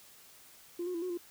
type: tone with pitch steps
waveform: sine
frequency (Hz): 347.4 / 362.2 / 336.1 / 364.8 / 347.2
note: F4 / F#4 / E4 / F#4 / F4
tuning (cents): -9 / -37 / +34 / -24 / -10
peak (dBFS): -32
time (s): 0.79-1.175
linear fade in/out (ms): 5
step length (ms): 77
effects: tanh soft clip ceiling -30 dBFS + white hiss -57 dBFS RMS until 1.3 s